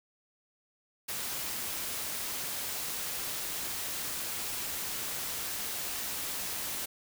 white noise, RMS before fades -36 dBFS, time 1.08-6.86 s, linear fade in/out 10 ms, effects none

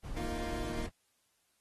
brown noise, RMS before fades -40 dBFS, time 0.03-0.9 s, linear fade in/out 20 ms
25% pulse chord, Bb suspended fourth, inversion none, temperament equal, 233.1 / 311.1 / 349.2 Hz, Bb3 / Eb4 / F4, 0 / 0 / 0 cents, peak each -39 dBFS, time 0.16-0.87 s, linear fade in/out 10 ms
effects white hiss -75 dBFS RMS until 1.6 s + AAC 32 kbps

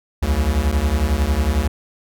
square beating tone pair, 65 / 76 Hz, C2 / D#2, -11 / -40 cents, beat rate 11 Hz, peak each -20 / -19 dBFS, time 0.22-1.68 s, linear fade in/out 10 ms, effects none

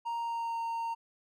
triangle tone with pitch glide, 932.3 to 920.5 Hz, A#5 to A#5, 0 to -22 cents, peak -30 dBFS, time 0.05-0.95 s, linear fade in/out 20 ms, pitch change -22 cents, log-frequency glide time 0.18-0.59 s, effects none

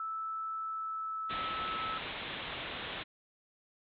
sine tone with pitch glide, 1314 to 1304.9 Hz, E6 to E6, -6 to -18 cents, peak -35 dBFS, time 0-1.98 s, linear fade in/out 2 ms, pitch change -12 cents, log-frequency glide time 0.58-1.51 s
white low-pass noise, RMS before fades -41 dBFS, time 1.29-3.04 s, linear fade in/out 20 ms, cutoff 3800 Hz, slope 96 dB/octave
effects none

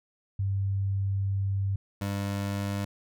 sine / 25% pulse tone pair in turn, 98 / 99.94 Hz, G2 / G2, 0 / +34 cents, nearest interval unison, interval 34 cents, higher second, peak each -25 dBFS, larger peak neither, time 0.39-1.76 / 2.01-2.85 s, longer first, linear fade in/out 5 ms, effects none

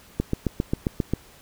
click train, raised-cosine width 3 ms, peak -9 dBFS, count 8, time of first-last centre 0.2-1.136 s, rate 7.48 Hz, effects pink hiss -51 dBFS RMS until 1.41 s

